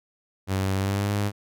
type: tone with pitch glide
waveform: sawtooth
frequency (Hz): 96 to 102.3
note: G2 to G#2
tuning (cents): -36 to -26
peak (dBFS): -19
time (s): 0.47-1.32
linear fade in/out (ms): 50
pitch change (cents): +110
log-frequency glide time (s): 0.75-1.11
effects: none